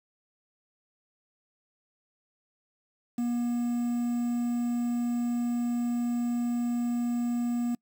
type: tone with quantisation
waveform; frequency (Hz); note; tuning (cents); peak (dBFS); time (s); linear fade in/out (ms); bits
triangle; 239.5; A#3; +47; -24; 3.18-7.75; 5; 8
effects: noise-tail reverb RT60 0.1 s tail -26 dB re dry